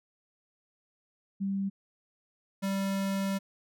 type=tone pair in turn; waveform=sine / square; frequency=196 / 195.24 Hz; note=G3 / G3; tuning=0 / -7 cents; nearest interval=unison; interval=7 cents; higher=first; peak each=-28 / -29 dBFS; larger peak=first; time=1.4-1.7 / 2.62-3.39 s; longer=second; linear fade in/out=20 ms; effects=none